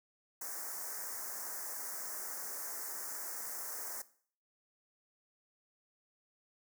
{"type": "band-stop noise", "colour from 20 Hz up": "white", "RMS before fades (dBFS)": -42, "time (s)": [0.41, 4.02], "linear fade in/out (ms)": 5, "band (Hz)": [1900, 5400], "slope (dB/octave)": 48, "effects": ["noise-tail reverb RT60 0.5 s tail -17 dB re dry", "high-pass 400 Hz 12 dB/octave"]}